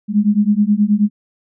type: beating tone pair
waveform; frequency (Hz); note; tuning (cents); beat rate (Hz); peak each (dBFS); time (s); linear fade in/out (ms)
sine; 203.1 / 212.5; G#3 / G#3; -38 / +40; 9.4; -14; 0.08-1.1; 50
effects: none